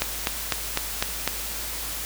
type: click train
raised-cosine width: 0.2 ms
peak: -4 dBFS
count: 6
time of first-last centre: 0.02-1.276 s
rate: 3.98 Hz
effects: added 53 Hz sine -39 dBFS peak until 2.05 s + white hiss -32 dBFS RMS until 2.05 s